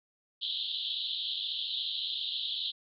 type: band-pass noise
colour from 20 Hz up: pink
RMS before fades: -35 dBFS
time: 0.41-2.72 s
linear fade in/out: 20 ms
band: 3100 to 4100 Hz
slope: 96 dB/octave
effects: none